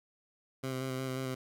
15% pulse tone with vibrato, 130.81 Hz, C3, in tune, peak -28 dBFS, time 0.63-1.35 s, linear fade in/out 10 ms, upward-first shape square, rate 5.6 Hz, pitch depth 16 cents each way, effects none

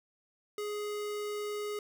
square tone, 416.8 Hz, G#4, 6 cents sharp, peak -35 dBFS, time 0.58-1.79 s, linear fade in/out 2 ms, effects 12-bit

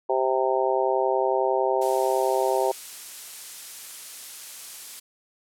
harmonic tone, 130.81 Hz, C3, in tune, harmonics 3 / 4 / 5 / 6 / 7, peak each -25 / -26 / -27 / -28 / -28 dBFS, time 0.09-2.72 s, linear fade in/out 10 ms
blue noise, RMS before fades -36 dBFS, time 1.81-5 s, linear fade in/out 10 ms
effects low-pass 11000 Hz 12 dB/octave

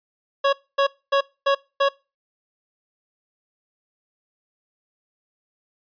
25% pulse tone bursts, 554.4 Hz, C#5, in tune, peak -12 dBFS, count 5, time 0.44-1.89 s, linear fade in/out 10 ms, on 90 ms, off 250 ms, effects noise-tail reverb RT60 0.3 s tail -24 dB re dry + resampled to 11025 Hz

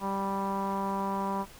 sawtooth tone with low-pass filter, 196 Hz, G3, in tune, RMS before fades -31 dBFS, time 0-1.46 s, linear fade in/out 50 ms, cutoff 1000 Hz, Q 6, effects pink hiss -51 dBFS RMS until 1.59 s

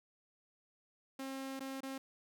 sawtooth tone with dropouts, 268.1 Hz, C4, 42 cents sharp, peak -37 dBFS, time 1.19-1.98 s, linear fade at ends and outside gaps 5 ms, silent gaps 1.595-1.605 / 1.806-1.831 s, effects none

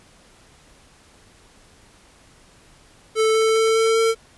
square tone with pitch steps, 440 / 442.8 / 445.6 / 448.5 / 451.3 Hz, A4 / A4 / A4 / A4 / A4, 0 / +11 / +22 / +33 / +44 cents, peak -16 dBFS, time 3.15-4.15 s, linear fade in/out 50 ms, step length 200 ms, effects pink hiss -52 dBFS RMS until 4.37 s + resampled to 24000 Hz

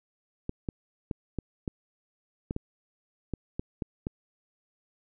clicks, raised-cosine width 3 ms, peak -18 dBFS, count 11, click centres 0.494 / 0.688 / 1.112 / 1.387 / 1.678 / 2.509 / 2.564 / 3.337 / 3.595 / 3.822 / 4.069 s, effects none

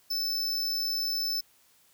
square tone, 5274 Hz, E8, in tune, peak -28 dBFS, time 0.1-1.41 s, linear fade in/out 10 ms, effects white hiss -63 dBFS RMS until 1.93 s

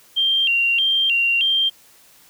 sine tone with vibrato, 2960 Hz, F#7, in tune, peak -15 dBFS, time 0.16-1.7 s, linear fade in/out 20 ms, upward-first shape square, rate 1.6 Hz, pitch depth 120 cents each way, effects white hiss -51 dBFS RMS until 2.29 s

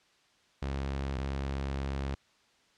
sawtooth tone pair in turn, 68.3 / 68.3 Hz, C#2 / C#2, -25 / -25 cents, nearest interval unison, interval 0 cents, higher neither, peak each -28 dBFS, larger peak neither, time 0.62-1.18 / 1.18-2.15 s, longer second, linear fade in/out 5 ms, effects white hiss -66 dBFS RMS until 2.77 s + low-pass 5000 Hz 12 dB/octave

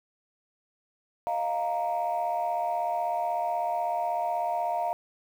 sine chord, Eb suspended second, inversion none, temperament equal, 622.3 / 698.5 / 932.3 Hz, Eb5 / F5 / Bb5, 0 / 0 / 0 cents, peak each -33 / -27 / -30 dBFS, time 1.27-4.93 s, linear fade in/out 0 ms, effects tanh soft clip ceiling -20 dBFS + 9-bit

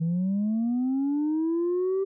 sine linear sweep, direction up, 159.7 to 392 Hz, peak -21 dBFS, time 0-2.05 s, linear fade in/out 20 ms, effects tanh soft clip ceiling -21 dBFS

